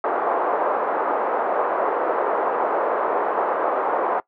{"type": "band-pass noise", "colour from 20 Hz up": "pink", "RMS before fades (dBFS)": -22, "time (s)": [0.04, 4.2], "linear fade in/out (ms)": 2, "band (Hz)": [440, 1200], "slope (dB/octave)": 24, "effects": ["noise-tail reverb RT60 0.1 s tail -20 dB re dry"]}